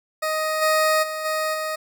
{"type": "tone with level steps", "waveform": "20% pulse", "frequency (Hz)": 625, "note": "D#5", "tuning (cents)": 8, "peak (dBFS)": [-17, -12, -22, -17, -20], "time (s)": [0.22, 1.76], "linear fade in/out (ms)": 10, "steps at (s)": [0.61, 1.02, 1.24, 1.53], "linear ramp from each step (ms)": 20, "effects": []}